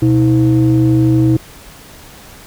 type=ring-modulated tone; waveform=triangle; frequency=98 Hz; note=G2; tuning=in tune; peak=-3 dBFS; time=0.02-1.37 s; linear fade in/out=5 ms; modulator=222 Hz; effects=pink hiss -38 dBFS RMS until 2.46 s